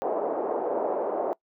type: band-pass noise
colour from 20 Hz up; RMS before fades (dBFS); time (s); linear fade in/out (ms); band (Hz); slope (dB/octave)
pink; -28; 0.02-1.33; 0; 400 to 760; 24
effects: noise-tail reverb RT60 0.1 s tail -23 dB re dry